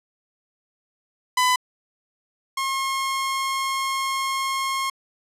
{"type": "tone pair in turn", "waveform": "sawtooth", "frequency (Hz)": [1003, 1076.2], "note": ["B5", "C6"], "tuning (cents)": [26, 48], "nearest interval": "minor second", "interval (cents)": 122, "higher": "second", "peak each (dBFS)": [-13, -19], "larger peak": "first", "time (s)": [[1.37, 1.56], [2.57, 4.9]], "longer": "second", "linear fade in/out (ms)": 5, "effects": ["low-pass 12000 Hz 12 dB/octave"]}